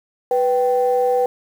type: tone pair together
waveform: sine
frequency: 493.9 / 778.2 Hz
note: B4 / G5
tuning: 0 / -13 cents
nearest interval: minor sixth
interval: 787 cents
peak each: -15 / -19 dBFS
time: 0.31-1.26 s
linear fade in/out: 2 ms
effects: tanh soft clip ceiling -7 dBFS + 7-bit